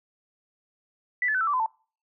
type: tone with pitch steps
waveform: sine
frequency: 1975.5 / 1729.7 / 1514.5 / 1326.1 / 1161.1 / 1016.7 / 890.2 Hz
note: B6 / A6 / F#6 / E6 / D6 / B5 / A5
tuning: 0 / -30 / +40 / +10 / -20 / +50 / +20 cents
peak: -22 dBFS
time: 1.22-1.661 s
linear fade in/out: 2 ms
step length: 63 ms
effects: noise-tail reverb RT60 0.4 s tail -25 dB re dry